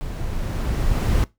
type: noise with level ramp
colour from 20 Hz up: brown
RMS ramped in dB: -29 to -17 dBFS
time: 0.01-1.24 s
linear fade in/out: 0 ms
effects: noise-tail reverb RT60 0.2 s tail -20 dB re dry